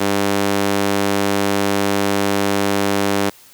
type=tone with high-pass filter; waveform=sawtooth; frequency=100 Hz; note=G2; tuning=35 cents sharp; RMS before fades=-18 dBFS; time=0-3.3 s; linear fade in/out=10 ms; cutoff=280 Hz; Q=0.99; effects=white hiss -46 dBFS RMS until 3.53 s